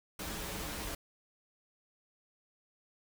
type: noise with comb filter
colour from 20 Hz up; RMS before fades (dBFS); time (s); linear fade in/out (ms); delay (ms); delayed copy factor
pink; -40; 0.19-0.95; 5; 8.1; -0.6
effects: none